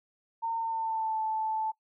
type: tone with pitch glide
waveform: sine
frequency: 912 to 876.4 Hz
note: A#5 to A5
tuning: -38 to -7 cents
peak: -28 dBFS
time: 0.42-1.72 s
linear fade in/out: 20 ms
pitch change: -69 cents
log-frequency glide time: 0.56-1.19 s
effects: noise-tail reverb RT60 0.1 s tail -18 dB re dry